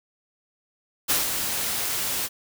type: noise with ADSR envelope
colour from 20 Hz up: white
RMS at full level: -21 dBFS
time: 1.08-2.29 s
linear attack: 25 ms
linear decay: 150 ms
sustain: -6 dB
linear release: 42 ms
effects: none